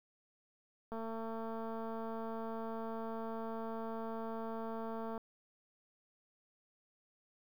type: click train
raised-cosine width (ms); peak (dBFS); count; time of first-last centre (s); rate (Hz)
1; -30; 959; 0.92-5.178; 225
effects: 10-bit